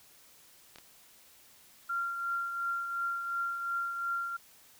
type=clicks; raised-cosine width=0.2 ms; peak=-31 dBFS; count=2; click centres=0.759 / 0.785 s
type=tone with tremolo; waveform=sine; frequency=1382 Hz; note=F6; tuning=19 cents flat; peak=-29 dBFS; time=1.89-4.37 s; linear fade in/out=10 ms; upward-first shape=triangle; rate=2.8 Hz; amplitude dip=50%
effects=white hiss -59 dBFS RMS until 4.79 s